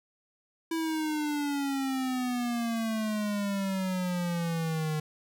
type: exponential sweep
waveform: square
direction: down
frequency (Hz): 329.6 to 152.8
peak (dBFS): -29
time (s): 0.71-5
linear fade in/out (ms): 5
effects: none